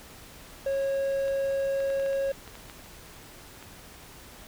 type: tone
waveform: triangle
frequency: 547 Hz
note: C#5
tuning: 23 cents flat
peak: -23 dBFS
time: 0.66-2.32 s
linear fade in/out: 5 ms
type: clicks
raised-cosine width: 0.3 ms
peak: -28 dBFS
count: 10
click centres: 1.281 / 1.804 / 1.902 / 1.998 / 2.062 / 2.131 / 2.477 / 2.554 / 2.698 / 3.626 s
effects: pink hiss -48 dBFS RMS until 4.47 s